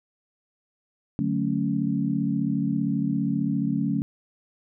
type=chord; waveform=sine; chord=D major seventh; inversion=none; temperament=equal; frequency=146.83 / 185 / 220 / 277.2 Hz; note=D3 / F#3 / A3 / C#4; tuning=0 / 0 / 0 / 0 cents; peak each=-29 / -28 / -27 / -27 dBFS; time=1.19-4.02 s; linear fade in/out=0 ms; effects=none